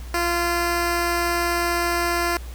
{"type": "tone", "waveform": "10% pulse", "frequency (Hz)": 345.2, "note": "F4", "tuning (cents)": -20, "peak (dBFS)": -12, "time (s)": [0.14, 2.37], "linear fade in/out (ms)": 2, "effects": ["added 60 Hz sine -32 dBFS peak until 2.54 s", "pink hiss -45 dBFS RMS until 2.54 s"]}